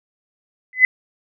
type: tone with exponential growth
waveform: sine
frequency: 2019 Hz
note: B6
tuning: 38 cents sharp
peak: -3 dBFS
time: 0.73-0.85 s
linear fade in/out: 1 ms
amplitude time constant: 26 ms
effects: none